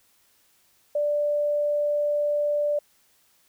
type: tone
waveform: sine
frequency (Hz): 588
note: D5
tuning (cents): +2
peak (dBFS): -21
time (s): 0.95-2.79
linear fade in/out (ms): 5
effects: white hiss -63 dBFS RMS until 3.48 s